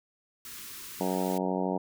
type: band-stop noise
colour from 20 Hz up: white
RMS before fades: -43 dBFS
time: 0.45-1.38 s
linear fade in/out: 2 ms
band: 440 to 1000 Hz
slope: 48 dB/octave
type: harmonic tone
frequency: 92.9 Hz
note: F#2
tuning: 7 cents sharp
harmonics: 2 / 3 / 4 / 5 / 6 / 7 / 8 / 9 / 10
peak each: -32 / -34 / -35 / -36 / -37 / -37 / -38 / -39 / -39 dBFS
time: 1-1.78 s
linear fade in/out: 10 ms
effects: none